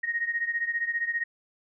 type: beating tone pair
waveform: sine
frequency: 1864.7 / 1879.7 Hz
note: A#6 / A#6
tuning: 0 / +14 cents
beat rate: 15 Hz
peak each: -28 / -31 dBFS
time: 0.03-1.24 s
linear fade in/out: 10 ms
effects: none